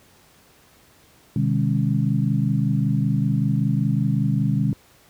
sine tone cluster, 126.8 / 152 / 203 / 272.8 Hz, B2 / D#3 / G#3 / C#4, +46 / -40 / -39 / -28 cents, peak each -22 / -22 / -23 / -29 dBFS, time 1.36-4.73 s, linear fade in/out 2 ms, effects pink hiss -54 dBFS RMS until 5.09 s + high-pass 60 Hz 12 dB/octave

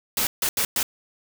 white noise bursts at uneven times, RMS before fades -23 dBFS, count 4, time 0.17-0.27 / 0.42-0.49 / 0.57-0.65 / 0.76-0.83 s, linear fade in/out 2 ms, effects none

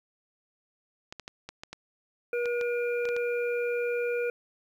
clicks, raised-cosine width 0.2 ms, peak -22 dBFS, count 11, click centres 1.125 / 1.197 / 1.279 / 1.49 / 1.635 / 1.73 / 2.457 / 2.612 / 3.054 / 3.089 / 3.165 s
harmonic tone, 480 Hz, B4, 49 cents flat, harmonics 1 / 3 / 5, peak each -27 / -37 / -37 dBFS, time 2.33-4.3 s, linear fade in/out 2 ms
effects 10-bit

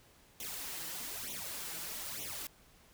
white noise with flanger, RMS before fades -42 dBFS, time 0.4-2.47 s, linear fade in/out 2 ms, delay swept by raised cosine 0.31 to 6.21 ms, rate 1.1 Hz, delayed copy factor +0.9, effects pink hiss -63 dBFS RMS until 2.93 s

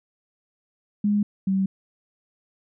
sine tone pair in turn, 206.4 / 192.3 Hz, G#3 / G3, -10 / -33 cents, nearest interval minor second, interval 123 cents, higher first, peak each -18 / -19 dBFS, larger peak first, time 1.04-1.23 / 1.47-1.66 s, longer neither, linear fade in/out 5 ms, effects none

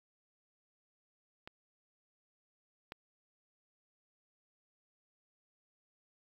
clicks, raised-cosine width 0.3 ms, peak -30 / -27 dBFS, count 2, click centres 1.475 / 2.921 s, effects 9-bit

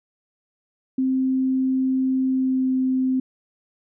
sine tone with pitch glide, 261.6 to 259.5 Hz, C4 to C4, 0 to -14 cents, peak -18 dBFS, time 0.98-3.2 s, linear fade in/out 5 ms, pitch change -14 cents, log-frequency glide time 2.27-2.75 s, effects none

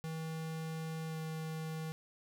square tone with pitch glide, 160.4 to 159.11 Hz, E3 to D#3, -47 to +39 cents, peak -39 dBFS, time 0.04-1.92 s, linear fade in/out 0 ms, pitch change -14 cents, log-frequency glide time 1.07-1.17 s, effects none

